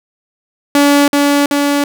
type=tone with echo; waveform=sawtooth; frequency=286.1 Hz; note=D4; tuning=45 cents flat; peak=-3 dBFS; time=0.75-1.08 s; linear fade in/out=2 ms; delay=380 ms; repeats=2; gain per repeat=-2 dB; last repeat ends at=1.84 s; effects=none